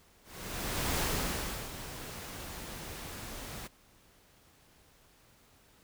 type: noise with ADSR envelope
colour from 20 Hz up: pink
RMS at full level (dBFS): -31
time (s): 0.23-3.68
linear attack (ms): 760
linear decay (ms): 710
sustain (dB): -12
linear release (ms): 17
effects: pink hiss -63 dBFS RMS until 5.83 s